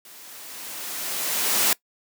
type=noise with level ramp; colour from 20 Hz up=white; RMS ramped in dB=-46 to -19 dBFS; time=0.05-1.73 s; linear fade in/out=2 ms; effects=noise-tail reverb RT60 0.1 s tail -21 dB re dry + high-pass 200 Hz 12 dB/octave